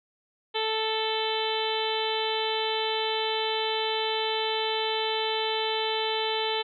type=harmonic tone; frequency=440 Hz; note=A4; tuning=in tune; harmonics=1 / 2 / 3 / 4 / 5 / 6 / 7 / 8 / 9; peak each=-30 / -31 / -40 / -39 / -38 / -39 / -33 / -35 / -36 dBFS; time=0.54-6.63 s; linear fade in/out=20 ms; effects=none